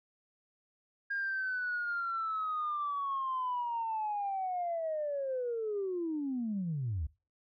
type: linear sweep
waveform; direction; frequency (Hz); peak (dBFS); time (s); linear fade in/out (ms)
sine; down; 1622 to 67; -31; 1.1-7.07; 10
effects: noise-tail reverb RT60 0.3 s tail -21 dB re dry + tanh soft clip ceiling -27 dBFS